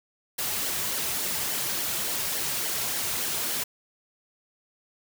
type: noise with flanger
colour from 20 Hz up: white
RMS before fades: -29 dBFS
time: 0.38-3.64 s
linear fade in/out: 10 ms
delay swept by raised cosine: 0.78 to 4.08 ms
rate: 3.5 Hz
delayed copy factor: -0.5
effects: none